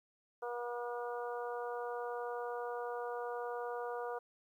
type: harmonic tone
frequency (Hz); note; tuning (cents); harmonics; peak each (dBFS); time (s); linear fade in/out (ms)
240.7; B3; -44; 2 / 3 / 4 / 5 / 6; -40 / -44 / -46 / -48 / -50; 0.42-4.19; 10
effects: 12-bit